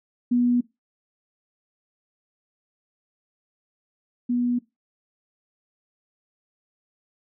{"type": "tone pair in turn", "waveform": "sine", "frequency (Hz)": [243.6, 243.6], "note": ["B3", "B3"], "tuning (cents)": [-24, -24], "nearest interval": "unison", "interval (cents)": 0, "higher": "neither", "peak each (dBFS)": [-17, -20], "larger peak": "first", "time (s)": [[0.31, 0.61], [4.29, 4.59]], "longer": "neither", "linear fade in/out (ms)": 10, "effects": ["noise-tail reverb RT60 0.2 s tail -19 dB re dry"]}